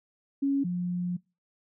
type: tone pair in turn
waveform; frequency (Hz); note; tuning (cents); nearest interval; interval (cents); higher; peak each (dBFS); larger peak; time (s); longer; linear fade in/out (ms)
sine; 277.2 / 177.64; C#4 / F3; 0 / +30; minor sixth; 770; first; -23 / -27; first; 0.42-0.64 / 0.64-1.17; second; 10
effects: noise-tail reverb RT60 0.3 s tail -25 dB re dry